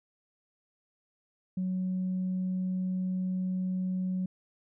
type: tone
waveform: sine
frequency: 185 Hz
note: F#3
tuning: in tune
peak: -27 dBFS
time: 1.57-4.26 s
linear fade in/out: 5 ms
effects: tanh soft clip ceiling -25 dBFS

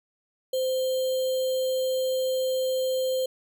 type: tone with sample-and-hold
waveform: sine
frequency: 518 Hz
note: C5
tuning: 17 cents flat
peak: -23 dBFS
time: 0.53-3.26 s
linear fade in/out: 5 ms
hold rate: 3675 Hz
effects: none

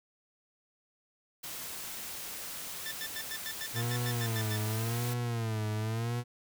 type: noise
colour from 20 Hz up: white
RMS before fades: -41 dBFS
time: 1.43-5.14 s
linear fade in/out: 10 ms
type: tone bursts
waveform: 20% pulse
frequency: 1770 Hz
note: A6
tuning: 10 cents sharp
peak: -32 dBFS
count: 12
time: 2.86-4.562 s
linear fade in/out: 0 ms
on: 52 ms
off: 98 ms
type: tone with vibrato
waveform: 40% pulse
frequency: 114 Hz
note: A#2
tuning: 38 cents flat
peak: -30 dBFS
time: 3.73-6.24 s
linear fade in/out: 50 ms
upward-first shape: sine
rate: 0.89 Hz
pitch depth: 110 cents each way
effects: none

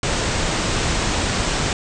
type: low-pass noise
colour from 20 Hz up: pink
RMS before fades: -21 dBFS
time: 0.03-1.73 s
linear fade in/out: 2 ms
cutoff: 8500 Hz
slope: 96 dB/octave
effects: none

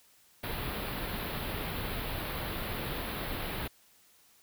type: band-stop noise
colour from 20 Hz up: pink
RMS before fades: -36 dBFS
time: 0.43-3.68 s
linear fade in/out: 10 ms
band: 4300 to 11000 Hz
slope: 48 dB/octave
effects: white hiss -63 dBFS RMS until 4.42 s

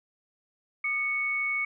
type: tone pair together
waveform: sine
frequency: 1218.6 / 2217 Hz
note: D#6 / C#7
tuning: -36 / 0 cents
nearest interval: minor seventh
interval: 1036 cents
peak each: -38 / -26 dBFS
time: 0.84-1.65 s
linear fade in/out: 5 ms
effects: none

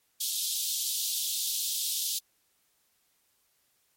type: high-pass noise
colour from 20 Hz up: pink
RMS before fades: -31 dBFS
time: 0.2-2.19 s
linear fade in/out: 10 ms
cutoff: 3300 Hz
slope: 48 dB/octave
effects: white hiss -71 dBFS RMS until 3.96 s + MP3 64 kbps

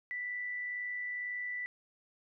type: tone with amplitude modulation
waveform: sine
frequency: 1975.5 Hz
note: B6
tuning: in tune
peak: -34 dBFS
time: 0.11-1.66 s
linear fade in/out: 0 ms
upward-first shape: sine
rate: 102 Hz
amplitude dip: 30%
effects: none

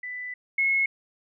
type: tone pair in turn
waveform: sine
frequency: 1990 / 2176 Hz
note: B6 / C#7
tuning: +13 / -33 cents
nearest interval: major second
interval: 154 cents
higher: second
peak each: -32 / -20 dBFS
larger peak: second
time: 0.03-0.34 / 0.58-0.86 s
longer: first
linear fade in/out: 5 ms
effects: none

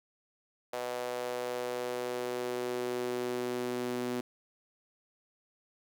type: tone with high-pass filter sweep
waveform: sawtooth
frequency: 123.47 Hz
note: B2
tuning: in tune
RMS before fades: -35 dBFS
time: 0.73-4.21 s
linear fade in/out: 5 ms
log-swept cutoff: 570 to 290 Hz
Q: 3.1
effects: none

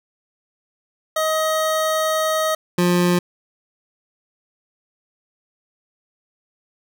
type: tone pair in turn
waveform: 25% pulse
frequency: 630 / 176.79 Hz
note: D#5 / F3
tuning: +21 / +21 cents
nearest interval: octave + minor seventh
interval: 2200 cents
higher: first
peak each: -14 / -11 dBFS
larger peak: second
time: 1.16-2.55 / 2.78-3.19 s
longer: first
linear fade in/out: 5 ms
effects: none

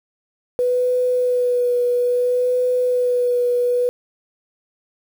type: tone with vibrato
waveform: sine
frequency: 493.9 Hz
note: B4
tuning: in tune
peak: -15 dBFS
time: 0.59-3.89 s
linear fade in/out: 0 ms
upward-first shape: sine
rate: 0.6 Hz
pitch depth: 20 cents each way
effects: 7-bit

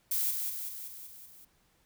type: noise with echo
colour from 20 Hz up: violet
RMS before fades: -30 dBFS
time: 0.11-0.31 s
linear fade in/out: 5 ms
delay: 190 ms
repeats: 6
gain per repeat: -4 dB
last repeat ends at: 1.45 s
effects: pink hiss -69 dBFS RMS until 1.85 s

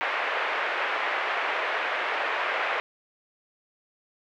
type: band-pass noise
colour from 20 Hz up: white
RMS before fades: -28 dBFS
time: 0.01-2.8 s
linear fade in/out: 0 ms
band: 460 to 2300 Hz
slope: 24 dB/octave
effects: none

